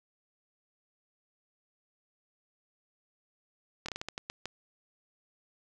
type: slowing click train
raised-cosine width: 0.2 ms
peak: -19 dBFS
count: 9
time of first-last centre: 3.86-4.456 s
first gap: 25 ms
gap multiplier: 1.3
effects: none